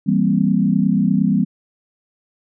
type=chord; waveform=sine; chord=C dominant seventh; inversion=first; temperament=equal; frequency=164.81 / 196 / 233.1 / 261.6 Hz; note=E3 / G3 / Bb3 / C4; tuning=0 / 0 / 0 / 0 cents; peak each=-20 / -16 / -20 / -21 dBFS; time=0.06-1.45 s; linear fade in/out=20 ms; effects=none